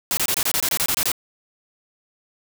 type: noise bursts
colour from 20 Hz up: white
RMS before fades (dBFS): -21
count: 12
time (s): 0.11-1.117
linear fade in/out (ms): 0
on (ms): 61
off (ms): 25
effects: none